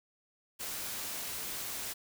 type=noise; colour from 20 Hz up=white; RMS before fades=-39 dBFS; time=0.59-1.94 s; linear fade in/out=20 ms; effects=none